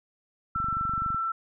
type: tone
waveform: sine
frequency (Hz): 1337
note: E6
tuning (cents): +24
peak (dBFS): -26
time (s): 0.55-1.32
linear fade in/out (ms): 5
type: click train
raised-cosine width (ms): 5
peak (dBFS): -25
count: 15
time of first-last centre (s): 0.56-1.146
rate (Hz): 23.9
effects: none